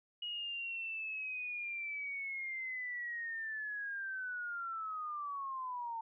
sine linear sweep, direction down, 2900 to 898 Hz, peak -38 dBFS, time 0.22-6.01 s, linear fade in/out 5 ms, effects none

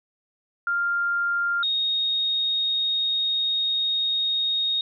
sine tone pair in turn, 1396.9 / 3729 Hz, F6 / A#7, 0 / 0 cents, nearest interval octave + perfect fourth, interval 1700 cents, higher second, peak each -21 dBFS, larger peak neither, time 0.67-1.63 / 1.63-4.81 s, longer second, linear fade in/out 2 ms, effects none

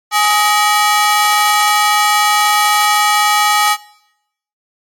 sawtooth ring-modulated tone, 1047 Hz, C6, 1 cent sharp, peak -3 dBFS, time 0.11-3.77 s, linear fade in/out 50 ms, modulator 212 Hz, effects noise-tail reverb RT60 0.8 s tail -20 dB re dry + MP3 64 kbps

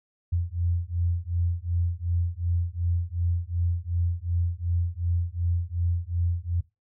sine beating tone pair, 85.2 / 87.9 Hz, F2 / F2, -42 / +12 cents, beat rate 2.7 Hz, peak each -27 dBFS, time 0.32-6.61 s, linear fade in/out 10 ms, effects noise-tail reverb RT60 0.2 s tail -18 dB re dry

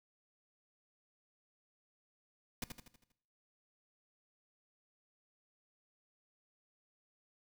pink noise with echo, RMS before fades -39 dBFS, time 2.62-2.64 s, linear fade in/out 2 ms, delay 80 ms, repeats 6, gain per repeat -6 dB, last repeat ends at 3.12 s, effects noise-tail reverb RT60 0.7 s tail -17 dB re dry

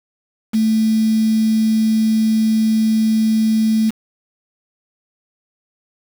sine tone with quantisation, 220 Hz, A3, in tune, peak -12 dBFS, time 0.53-3.91 s, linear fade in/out 20 ms, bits 5, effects none

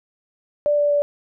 sine tone with pitch steps, 587.3 / 583.6 / 579.9 Hz, D5 / D5 / D5, 0 / -11 / -22 cents, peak -15 dBFS, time 0.66-1.02 s, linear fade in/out 0 ms, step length 120 ms, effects none

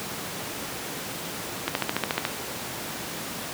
click train, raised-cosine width 0.3 ms, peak -7 dBFS, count 9, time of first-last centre 1.68-2.251 s, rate 14 Hz, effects pink hiss -33 dBFS RMS until 3.53 s + high-pass 150 Hz 12 dB/octave

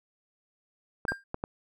clicks, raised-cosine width 1 ms, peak -18 dBFS, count 4, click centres 1.052 / 1.12 / 1.344 / 1.439 s
triangle tone with exponential decay, 1597 Hz, G6, 32 cents sharp, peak -22 dBFS, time 1.08-1.24 s, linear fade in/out 5 ms, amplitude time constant 33 ms
effects none

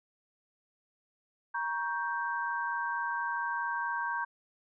sine chord, G diminished, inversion first, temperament equal with one note detuned, 944.3 / 1108.7 / 1568 Hz, Bb5 / Db6 / G6, +22 / 0 / 0 cents, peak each -34 / -38 / -34 dBFS, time 1.54-4.25 s, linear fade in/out 10 ms, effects none

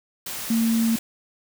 sine tone in noise, 227.6 Hz, A#3, 41 cents flat, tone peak -18 dBFS, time 0.5-0.96 s, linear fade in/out 5 ms, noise white, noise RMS -32 dBFS, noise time 0.26-0.99 s, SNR +11 dB, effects none

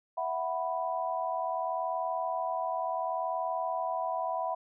sine chord, E suspended second, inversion none, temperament equal, 659.3 / 740 / 987.8 Hz, E5 / F#5 / B5, 0 / 0 / 0 cents, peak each -34 dBFS, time 0.17-4.55 s, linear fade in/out 10 ms, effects none

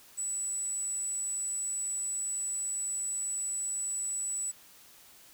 sine tone, 7902 Hz, B8, in tune, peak -31 dBFS, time 0.17-4.52 s, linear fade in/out 20 ms, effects white hiss -56 dBFS RMS until 5.33 s

